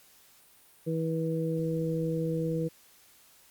harmonic tone, 162.2 Hz, E3, 28 cents flat, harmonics 1 / 2 / 3, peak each -30 / -34 / -32 dBFS, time 0.86-2.69 s, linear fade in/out 20 ms, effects white hiss -59 dBFS RMS until 3.5 s + Opus 48 kbps

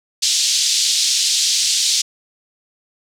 pink band-pass noise, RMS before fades -17 dBFS, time 0.22-2.02 s, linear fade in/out 10 ms, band 3700 to 7400 Hz, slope 24 dB/octave, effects none

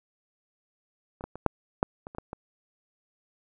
clicks, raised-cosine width 1 ms, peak -26 / -20 / -25 / -6 / -8 / -25 / -29 / -19 / -22 dBFS, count 9, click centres 1.209 / 1.24 / 1.356 / 1.463 / 1.829 / 2.069 / 2.149 / 2.184 / 2.331 s, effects none

